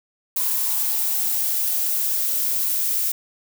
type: noise with high-pass filter sweep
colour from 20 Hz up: violet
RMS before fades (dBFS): -22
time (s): 0.36-3.12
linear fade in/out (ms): 5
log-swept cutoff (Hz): 1000 to 440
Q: 9.1
effects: none